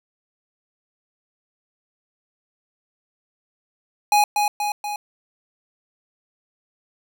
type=tone with echo; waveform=square; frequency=830.6 Hz; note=G#5; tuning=in tune; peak=-14 dBFS; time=4.12-4.24 s; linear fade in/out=2 ms; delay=240 ms; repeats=3; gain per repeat=-4 dB; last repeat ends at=4.96 s; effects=none